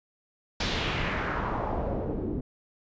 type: noise with low-pass filter sweep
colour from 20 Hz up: pink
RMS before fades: -30 dBFS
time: 0.6-2.41 s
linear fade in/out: 5 ms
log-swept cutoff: 4600 to 290 Hz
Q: 1.9
effects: resampled to 16000 Hz